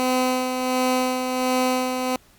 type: tone with tremolo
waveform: 15% pulse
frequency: 255 Hz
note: C4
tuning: 44 cents flat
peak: -12 dBFS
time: 0-2.16 s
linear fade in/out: 0 ms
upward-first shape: sine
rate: 1.4 Hz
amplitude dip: 45%
effects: pink hiss -55 dBFS RMS until 2.38 s + Opus 48 kbps